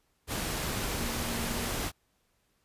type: tone in noise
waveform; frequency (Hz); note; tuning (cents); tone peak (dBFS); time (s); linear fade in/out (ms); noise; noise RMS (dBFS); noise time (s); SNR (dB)
sine; 233.6; A#3; +4; -38; 0.96-1.71; 50; pink; -33; 0.27-1.92; -8
effects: pink hiss -73 dBFS RMS until 2.64 s + resampled to 32000 Hz